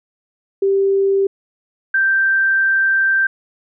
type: tone pair in turn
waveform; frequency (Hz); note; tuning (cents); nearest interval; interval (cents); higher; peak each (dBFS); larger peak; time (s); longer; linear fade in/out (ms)
sine; 392 / 1568; G4 / G6; 0 / 0; 2 octaves; 2400; second; -12; neither; 0.62-1.27 / 1.94-3.27; second; 5
effects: none